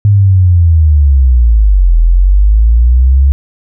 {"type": "linear two-way sweep", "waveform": "sine", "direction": "down then up", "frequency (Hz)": [104.1, 40.52, 69.7], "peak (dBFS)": -3, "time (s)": [0.05, 3.32], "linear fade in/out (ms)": 0, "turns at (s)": 1.98, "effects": []}